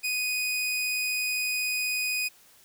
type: tone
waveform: sawtooth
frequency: 2489 Hz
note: D#7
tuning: in tune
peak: -23 dBFS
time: 0.03-2.29 s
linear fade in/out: 20 ms
effects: white hiss -57 dBFS RMS until 2.64 s